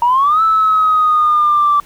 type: exponential two-way sweep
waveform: sine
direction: up then down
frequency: 932.3 to 1318.5 to 1163 Hz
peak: -8 dBFS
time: 0.02-1.8 s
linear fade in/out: 2 ms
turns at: 0.42 s
effects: tanh soft clip ceiling -4 dBFS + pink hiss -44 dBFS RMS until 1.85 s